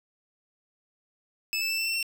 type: tone with pitch steps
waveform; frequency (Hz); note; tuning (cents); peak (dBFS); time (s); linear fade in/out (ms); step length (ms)
25% pulse; 2618 / 2636 / 2655 / 2673 / 2692 / 2710; E7 / E7 / E7 / E7 / E7 / E7; -13 / -1 / +12 / +23 / +36 / +47; -23; 1.53-2.028; 0; 83
effects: 10-bit